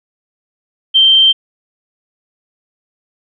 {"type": "tone", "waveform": "sine", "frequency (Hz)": 3136, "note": "G7", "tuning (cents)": 0, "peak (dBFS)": -5, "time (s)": [0.94, 1.33], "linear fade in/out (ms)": 20, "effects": []}